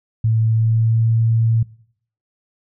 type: tone with pitch glide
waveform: sine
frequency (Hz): 111.7 to 113.65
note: A2 to A#2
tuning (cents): +27 to -43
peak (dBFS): -13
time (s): 0.24-1.63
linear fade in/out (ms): 5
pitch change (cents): +30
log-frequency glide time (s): 0.48-1.05
effects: noise-tail reverb RT60 0.6 s tail -21 dB re dry